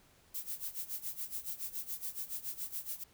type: noise with tremolo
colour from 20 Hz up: violet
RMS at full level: -38 dBFS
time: 0.34-3.04 s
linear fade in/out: 10 ms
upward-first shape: sine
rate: 7.1 Hz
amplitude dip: 85%
effects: pink hiss -65 dBFS RMS until 3.13 s